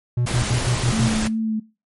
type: tone bursts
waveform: triangle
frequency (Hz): 121.7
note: B2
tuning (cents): -25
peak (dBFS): -15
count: 6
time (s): 0.17-1.083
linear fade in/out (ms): 5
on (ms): 88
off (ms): 77
type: noise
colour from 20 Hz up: pink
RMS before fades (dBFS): -25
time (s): 0.26-1.28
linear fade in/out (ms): 10
type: clicks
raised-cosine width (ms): 3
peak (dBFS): -17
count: 10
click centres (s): 0.314 / 0.42 / 0.507 / 0.539 / 0.624 / 0.767 / 0.798 / 0.89 / 0.993 / 1.141
type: tone with vibrato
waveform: sine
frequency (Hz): 220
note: A3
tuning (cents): 0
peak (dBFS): -20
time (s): 0.92-1.6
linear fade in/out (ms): 10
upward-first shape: triangle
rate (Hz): 2.7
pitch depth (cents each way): 27
effects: noise-tail reverb RT60 0.3 s tail -21 dB re dry + MP3 48 kbps